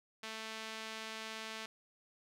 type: tone with band-pass filter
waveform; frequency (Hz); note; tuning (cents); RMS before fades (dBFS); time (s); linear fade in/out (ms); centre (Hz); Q
sawtooth; 220.7; A3; +5; -45; 0.23-1.66; 5; 3100; 0.76
effects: none